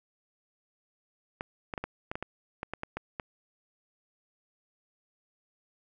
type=clicks; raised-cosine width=0.5 ms; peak=-19 dBFS; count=12; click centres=1.409 / 1.738 / 1.778 / 1.84 / 2.115 / 2.155 / 2.226 / 2.631 / 2.736 / 2.834 / 2.97 / 3.198 s; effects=none